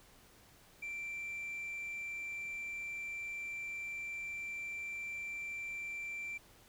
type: tone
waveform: sine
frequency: 2349 Hz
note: D7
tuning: in tune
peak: -37 dBFS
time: 0.82-6.38 s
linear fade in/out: 10 ms
effects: tanh soft clip ceiling -38 dBFS + pink hiss -62 dBFS RMS until 6.68 s